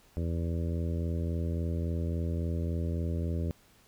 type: harmonic tone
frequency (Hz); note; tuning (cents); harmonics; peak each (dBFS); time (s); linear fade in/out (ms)
83.6; E2; +25; 1 / 2 / 3 / 4 / 5 / 6 / 7; -30 / -36 / -40 / -42 / -44 / -46 / -47; 0.17-3.51; 0
effects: pink hiss -62 dBFS RMS until 3.87 s